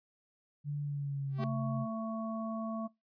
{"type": "tone with pitch glide", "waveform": "sine", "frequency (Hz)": [145.5, 134.2], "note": ["D3", "C3"], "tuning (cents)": [-16, 44], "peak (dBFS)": -33, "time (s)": [0.64, 1.87], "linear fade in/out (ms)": 50, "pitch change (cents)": -140, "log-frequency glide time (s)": [0.82, 1.51]}
{"type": "tone with exponential growth", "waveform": "sawtooth", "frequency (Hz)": 387.5, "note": "G4", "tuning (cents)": -20, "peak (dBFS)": -32, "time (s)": [1.29, 1.44], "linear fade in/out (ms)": 1, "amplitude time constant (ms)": 31}
{"type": "harmonic tone", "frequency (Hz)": 222.7, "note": "A3", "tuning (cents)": 21, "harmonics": [1, 3, 5], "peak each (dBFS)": [-36, -41, -43], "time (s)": [1.38, 2.88], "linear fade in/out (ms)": 20}
{"effects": ["noise-tail reverb RT60 0.2 s tail -23 dB re dry", "resampled to 11025 Hz"]}